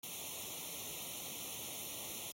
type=noise with comb filter; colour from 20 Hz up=white; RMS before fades=-45 dBFS; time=0.03-2.32 s; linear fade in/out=5 ms; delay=0.31 ms; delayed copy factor=+0.95; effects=high-pass 80 Hz 12 dB/octave + AAC 48 kbps